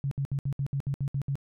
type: tone bursts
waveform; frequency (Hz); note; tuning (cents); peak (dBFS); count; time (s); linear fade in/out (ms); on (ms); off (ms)
sine; 138.5; C#3; -1; -26; 10; 0.04-1.355; 0; 73; 65
effects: none